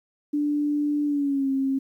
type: tone with pitch glide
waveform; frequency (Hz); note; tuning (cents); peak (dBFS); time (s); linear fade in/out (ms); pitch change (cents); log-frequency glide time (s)
sine; 293.7 to 269.3; D4 to C#4; 0 to -50; -21; 0.33-1.79; 10; -150; 1.05-1.49
effects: 10-bit